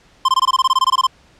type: tone bursts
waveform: square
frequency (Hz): 1046.5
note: C6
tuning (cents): 0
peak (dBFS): -11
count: 15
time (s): 0.25-1.069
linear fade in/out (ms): 5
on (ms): 35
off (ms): 21
effects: pink hiss -51 dBFS RMS until 1.39 s + low-pass 6000 Hz 12 dB/octave